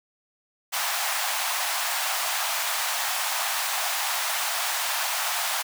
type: high-pass noise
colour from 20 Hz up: pink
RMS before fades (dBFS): -27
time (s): 0.72-5.63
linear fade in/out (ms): 20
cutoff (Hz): 680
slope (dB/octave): 48
effects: none